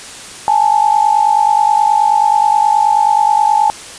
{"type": "tone pair together", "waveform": "sine", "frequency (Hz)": [830.6, 880], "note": ["G#5", "A5"], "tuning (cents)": [0, 0], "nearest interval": "minor second", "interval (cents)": 100, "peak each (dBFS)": [-11, -11], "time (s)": [0.48, 3.7], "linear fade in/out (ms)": 0, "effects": ["white hiss -31 dBFS RMS until 3.98 s", "resampled to 22050 Hz"]}